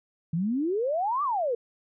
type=exponential two-way sweep; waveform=sine; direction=up then down; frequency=155.56 to 1204 to 452.4 Hz; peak=-24 dBFS; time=0.33-1.55 s; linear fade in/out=5 ms; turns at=1.23 s; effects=none